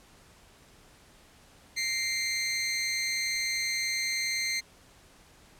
20% pulse tone with amplitude modulation, 2093 Hz, C7, in tune, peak -20 dBFS, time 1.76-4.61 s, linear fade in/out 20 ms, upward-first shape sine, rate 230 Hz, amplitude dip 60%, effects pink hiss -57 dBFS RMS until 5.59 s + low-pass 11000 Hz 12 dB/octave

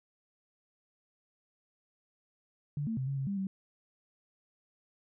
sine tone with pitch steps, 145.3 / 224.5 / 130.9 / 137.9 / 135.1 / 198.9 / 192.2 Hz, D3 / A3 / C3 / C#3 / C#3 / G3 / G3, -18 / +35 / +1 / -9 / -44 / +25 / -34 cents, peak -31 dBFS, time 2.77-3.47 s, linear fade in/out 2 ms, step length 100 ms, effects none

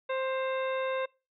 harmonic tone with a mistuned harmonic, 525 Hz, C5, 6 cents sharp, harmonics 1 / 2 / 3 / 4 / 5 / 7, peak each -30 / -36 / -40 / -42 / -44 / -47 dBFS, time 0.09-1.06 s, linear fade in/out 10 ms, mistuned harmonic 5, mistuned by +34 cents, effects noise-tail reverb RT60 0.3 s tail -25 dB re dry

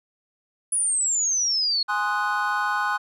sine exponential sweep, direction down, 10000 to 4279 Hz, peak -20 dBFS, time 0.72-1.83 s, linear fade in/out 5 ms
triangle chord, Ab dominant seventh, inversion none, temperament equal, 830.6 / 1046.5 / 1244.5 / 1480 Hz, Ab5 / C6 / Eb6 / Gb6, 0 / 0 / 0 / 0 cents, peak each -26 / -26 / -27 / -24 dBFS, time 1.88-2.98 s, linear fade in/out 20 ms
effects none

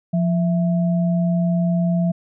sine tone pair together, 174.17 / 661 Hz, F3 / E5, -4 / +5 cents, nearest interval octave + major seventh, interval 2309 cents, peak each -16 / -27 dBFS, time 0.13-2.12 s, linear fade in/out 10 ms, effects none

